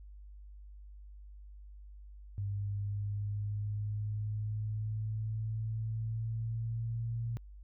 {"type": "exponential sweep", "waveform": "sine", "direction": "up", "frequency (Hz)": [100, 116.54], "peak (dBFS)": -33, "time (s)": [2.38, 7.37], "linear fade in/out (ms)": 0, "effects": ["added 50 Hz sine -48 dBFS peak until 7.63 s"]}